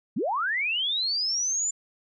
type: linear sweep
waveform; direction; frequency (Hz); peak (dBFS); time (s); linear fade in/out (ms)
sine; up; 155.56 to 7190; -24; 0.16-1.71; 10
effects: none